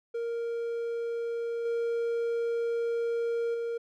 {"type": "tone with level steps", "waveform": "triangle", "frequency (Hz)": 466.2, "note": "A#4", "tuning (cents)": 0, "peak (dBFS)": [-28, -25, -28], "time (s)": [0.14, 3.78], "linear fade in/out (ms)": 10, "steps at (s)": [1.65, 3.54], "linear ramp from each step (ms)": 5, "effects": []}